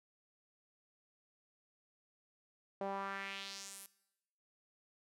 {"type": "tone with band-pass filter sweep", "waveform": "sawtooth", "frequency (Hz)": 196.1, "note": "G3", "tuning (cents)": 1, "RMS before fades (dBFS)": -44, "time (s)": [2.81, 3.86], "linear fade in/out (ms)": 0, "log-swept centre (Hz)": [610, 12000], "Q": 2.3, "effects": ["noise-tail reverb RT60 0.9 s tail -19 dB re dry"]}